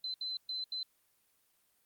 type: tone bursts at uneven times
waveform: sine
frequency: 4056 Hz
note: B7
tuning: 45 cents sharp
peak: -35 dBFS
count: 4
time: 0.04-0.14 / 0.21-0.37 / 0.49-0.64 / 0.72-0.83 s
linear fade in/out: 2 ms
effects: white hiss -73 dBFS RMS until 1.85 s + Opus 32 kbps